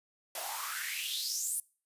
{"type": "noise with high-pass filter sweep", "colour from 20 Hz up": "white", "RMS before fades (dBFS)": -36, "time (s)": [0.35, 1.6], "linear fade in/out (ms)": 2, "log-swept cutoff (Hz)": [590, 10000], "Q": 5.6, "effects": ["noise-tail reverb RT60 0.4 s tail -24 dB re dry", "resampled to 32000 Hz"]}